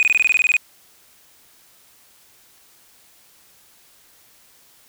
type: tone bursts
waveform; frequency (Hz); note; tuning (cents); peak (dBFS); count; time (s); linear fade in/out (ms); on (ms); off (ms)
sine; 2489; D#7; 0; -9; 12; 0-0.567; 0; 28; 21
effects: tanh soft clip ceiling -11 dBFS + white hiss -53 dBFS RMS until 4.88 s